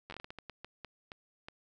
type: slowing click train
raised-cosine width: 0.3 ms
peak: -28 dBFS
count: 14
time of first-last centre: 0.1-1.485 s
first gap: 10 ms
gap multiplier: 1.35
effects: none